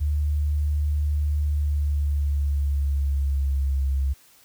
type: tone with pitch glide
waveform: sine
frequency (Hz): 74 to 67.86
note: D2 to C#2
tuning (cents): +14 to -36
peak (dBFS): -20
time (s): 0-4.14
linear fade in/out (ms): 20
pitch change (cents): -150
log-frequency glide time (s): 1.45-3.85
effects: white hiss -55 dBFS RMS until 4.44 s